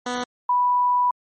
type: tone pair in turn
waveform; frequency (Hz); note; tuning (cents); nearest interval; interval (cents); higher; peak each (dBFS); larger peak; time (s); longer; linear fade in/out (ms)
10% pulse / sine; 246.9 / 985.5; B3 / B5; 0 / -4; 2 octaves; 2396; second; -16; neither; 0.06-0.24 / 0.49-1.11; second; 5
effects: MP3 32 kbps